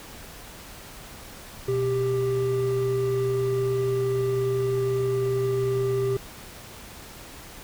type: tone pair together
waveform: triangle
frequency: 124 / 394.4 Hz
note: B2 / G4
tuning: +7 / +11 cents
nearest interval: octave + minor sixth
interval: 2004 cents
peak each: -26 / -21 dBFS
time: 1.68-6.17 s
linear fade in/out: 5 ms
effects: pink hiss -43 dBFS RMS until 7.63 s